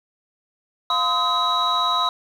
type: tone cluster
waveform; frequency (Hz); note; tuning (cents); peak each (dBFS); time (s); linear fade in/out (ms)
sine; 700 / 1025 / 1268 / 3874; F5 / C6 / D#6 / B7; +4 / -36 / +32 / -34; -27 / -21 / -22 / -22; 0.9-2.09; 2
effects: tanh soft clip ceiling -11 dBFS + 8-bit